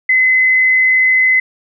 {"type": "tone with frequency modulation", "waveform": "sine", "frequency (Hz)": 2037, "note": "C7", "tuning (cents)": -47, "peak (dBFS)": -8, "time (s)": [0.09, 1.4], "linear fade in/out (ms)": 5, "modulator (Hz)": 34.1, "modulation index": 0.35, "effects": []}